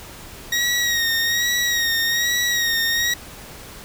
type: tone with vibrato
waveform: 20% pulse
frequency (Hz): 1885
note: A#6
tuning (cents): +19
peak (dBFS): -13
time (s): 0.52-3.14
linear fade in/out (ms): 5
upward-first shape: sine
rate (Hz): 1.2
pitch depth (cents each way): 45
effects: pink hiss -39 dBFS RMS until 3.84 s